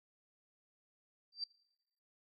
sine tone with exponential growth, 4686 Hz, D8, 5 cents flat, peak -33 dBFS, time 1.32-1.44 s, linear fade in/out 5 ms, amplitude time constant 26 ms, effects noise-tail reverb RT60 1.0 s tail -24 dB re dry

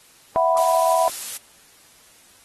sine chord, E suspended second, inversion none, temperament just, 659.3 / 741.7 / 988.9 Hz, E5 / F#5 / B5, 0 / +4 / +2 cents, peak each -18 / -22 / -20 dBFS, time 0.36-1.08 s, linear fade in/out 0 ms
blue noise, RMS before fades -29 dBFS, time 0.57-1.37 s, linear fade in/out 0 ms
effects white hiss -52 dBFS RMS until 2.44 s + AAC 32 kbps

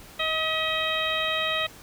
harmonic tone with a mistuned harmonic, 633 Hz, D#5, 30 cents sharp, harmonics 1 / 2 / 3 / 4 / 5 / 6, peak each -31 / -31 / -31 / -31 / -31 / -31 dBFS, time 0.19-1.67 s, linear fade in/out 10 ms, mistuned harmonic 3, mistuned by +28 cents, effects pink hiss -47 dBFS RMS until 1.82 s

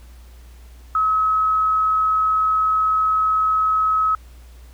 sine tone, 1282 Hz, E6, 49 cents flat, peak -15 dBFS, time 0.95-4.15 s, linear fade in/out 2 ms, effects added 60 Hz sine -40 dBFS peak until 4.73 s + pink hiss -53 dBFS RMS until 4.73 s

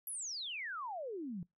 sine exponential sweep, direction down, 11840 to 163.4 Hz, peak -39 dBFS, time 0.07-1.43 s, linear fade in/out 2 ms, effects noise-tail reverb RT60 0.2 s tail -24 dB re dry

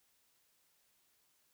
silence, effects white hiss -74 dBFS RMS until 1.53 s

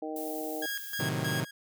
harmonic tone, 155.56 Hz, D#3, in tune, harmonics 2 / 3 / 4 / 5, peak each -37 / -39 / -40 / -41 dBFS, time 0.02-0.66 s, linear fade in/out 5 ms
violet noise, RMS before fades -42 dBFS, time 0.16-1.02 s, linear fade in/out 2 ms
sawtooth tone with tremolo, 1640 Hz, G#6, 22 cents flat, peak -29 dBFS, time 0.62-1.51 s, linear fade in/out 5 ms, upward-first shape square, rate 3.2 Hz, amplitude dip 75%
sawtooth chord, A diminished seventh, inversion none, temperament equal, 110 / 130.81 / 155.56 / 185 Hz, A2 / C3 / Eb3 / Gb3, 0 / 0 / 0 / 0 cents, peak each -33 / -30 / -30 / -34 dBFS, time 0.99-1.45 s, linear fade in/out 10 ms
effects none

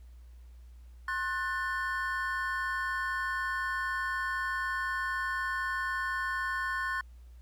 triangle chord, F# diminished, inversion second, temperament just, 1065.6 / 1480 / 1776 Hz, C6 / F#6 / A6, +31 / 0 / +16 cents, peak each -33 dBFS, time 1.08-7.01 s, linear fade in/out 2 ms, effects added 60 Hz sine -48 dBFS peak until 7.41 s + pink hiss -70 dBFS RMS until 7.41 s

